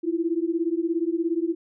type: beating tone pair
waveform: sine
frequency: 326 / 343 Hz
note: E4 / F4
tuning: -19 / -31 cents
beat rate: 17 Hz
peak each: -25 dBFS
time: 0.03-1.55 s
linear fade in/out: 20 ms
effects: none